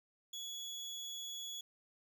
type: tone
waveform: 30% pulse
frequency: 3379 Hz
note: G#7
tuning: 29 cents sharp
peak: -40 dBFS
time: 0.33-1.61 s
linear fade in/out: 5 ms
effects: none